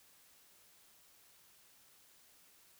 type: silence
effects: white hiss -65 dBFS RMS until 2.79 s